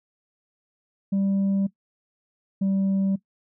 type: tone pair in turn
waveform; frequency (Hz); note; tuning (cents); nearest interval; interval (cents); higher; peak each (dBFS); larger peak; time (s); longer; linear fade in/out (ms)
sine; 196 / 194.08; G3 / G3; 0 / -17; unison; 17; first; -17; neither; 1.12-1.67 / 2.61-3.16; neither; 10
effects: noise-tail reverb RT60 0.1 s tail -19 dB re dry + tanh soft clip ceiling -19 dBFS